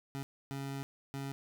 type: tone bursts at uneven times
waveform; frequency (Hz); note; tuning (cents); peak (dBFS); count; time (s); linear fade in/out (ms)
25% pulse; 137.6; C#3; -12; -34; 3; 0.15-0.23 / 0.51-0.83 / 1.14-1.32; 0
effects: none